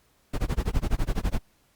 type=noise with tremolo; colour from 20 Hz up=brown; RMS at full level=-22 dBFS; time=0.33-1.39 s; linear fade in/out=10 ms; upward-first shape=sine; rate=12 Hz; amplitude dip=100%; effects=pink hiss -65 dBFS RMS until 1.75 s + Opus 48 kbps